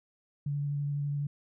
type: tone with vibrato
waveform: sine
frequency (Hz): 143.8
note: D3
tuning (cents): -36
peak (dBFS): -29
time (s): 0.46-1.27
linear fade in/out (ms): 5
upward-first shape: sine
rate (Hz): 12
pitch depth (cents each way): 13
effects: none